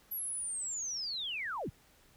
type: linear sweep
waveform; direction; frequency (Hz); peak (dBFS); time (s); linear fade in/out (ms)
sine; down; 11840 to 40.35; -35; 0.11-1.7; 10
effects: pink hiss -64 dBFS RMS until 2.16 s